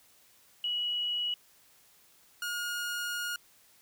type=tone pair in turn; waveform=sine / sawtooth; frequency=2923 / 1431.4 Hz; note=F#7 / F6; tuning=-22 / +42 cents; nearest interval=octave; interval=1236 cents; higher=first; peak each=-29 / -29 dBFS; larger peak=neither; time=0.64-1.34 / 2.42-3.36 s; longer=second; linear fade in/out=2 ms; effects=white hiss -62 dBFS RMS until 3.81 s